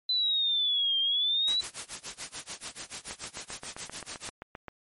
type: exponential two-way sweep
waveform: sine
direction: down then up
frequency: 4038 to 3168 to 3987 Hz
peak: -24 dBFS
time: 0.09-1.61 s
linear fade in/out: 5 ms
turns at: 0.99 s
type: noise with tremolo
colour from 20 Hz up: white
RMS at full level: -36 dBFS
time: 1.47-4.3 s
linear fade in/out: 10 ms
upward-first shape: sine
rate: 6.9 Hz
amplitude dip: 95%
type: click train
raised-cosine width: 0.5 ms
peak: -24 dBFS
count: 13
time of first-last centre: 3.11-4.683 s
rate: 7.63 Hz
effects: MP3 48 kbps